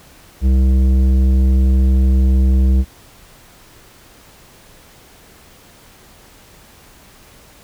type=tone with tanh clipping; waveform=sine; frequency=65.2 Hz; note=C2; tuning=5 cents flat; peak=-11 dBFS; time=0.41-2.85 s; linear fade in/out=50 ms; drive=11 dB; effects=pink hiss -45 dBFS RMS until 7.63 s